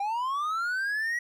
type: linear sweep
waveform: triangle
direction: up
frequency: 784 to 1932 Hz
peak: -25 dBFS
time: 0-1.19 s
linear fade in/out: 5 ms
effects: none